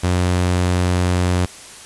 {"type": "tone", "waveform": "sawtooth", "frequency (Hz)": 90, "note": "F#2", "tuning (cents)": -47, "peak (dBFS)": -11, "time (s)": [0.03, 1.46], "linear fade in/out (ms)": 10, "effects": ["white hiss -38 dBFS RMS until 1.85 s", "resampled to 24000 Hz"]}